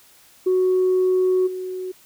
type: tone with level steps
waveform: sine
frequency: 370 Hz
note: F#4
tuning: in tune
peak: -14 / -26 dBFS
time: 0.46-1.92 s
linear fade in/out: 10 ms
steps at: 1.46 s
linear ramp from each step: 20 ms
effects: tanh soft clip ceiling -12 dBFS + white hiss -52 dBFS RMS until 2.05 s